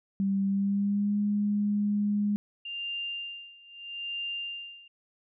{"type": "tone with pitch glide", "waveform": "sine", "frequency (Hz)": [196, 206.1], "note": ["G3", "G#3"], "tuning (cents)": [0, -13], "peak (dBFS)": -24, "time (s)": [0.2, 2.36], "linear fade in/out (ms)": 0, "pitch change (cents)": 87, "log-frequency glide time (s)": [0.47, 1.18]}
{"type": "tone with tremolo", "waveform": "sine", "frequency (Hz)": 2794, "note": "F7", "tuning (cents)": 0, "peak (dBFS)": -31, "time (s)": [2.65, 4.88], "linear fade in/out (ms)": 5, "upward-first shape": "sine", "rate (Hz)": 0.78, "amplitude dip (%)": 90}
{"effects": []}